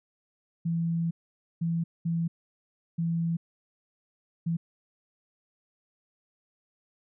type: tone bursts at uneven times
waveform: sine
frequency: 167 Hz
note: E3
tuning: 23 cents sharp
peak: -25 dBFS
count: 5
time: 0.65-1.11 / 1.61-1.84 / 2.05-2.28 / 2.98-3.37 / 4.46-4.57 s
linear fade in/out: 10 ms
effects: none